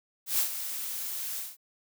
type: noise with ADSR envelope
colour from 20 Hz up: blue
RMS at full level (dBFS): -25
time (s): 0.26-1.57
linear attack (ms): 130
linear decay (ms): 91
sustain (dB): -10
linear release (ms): 190
effects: none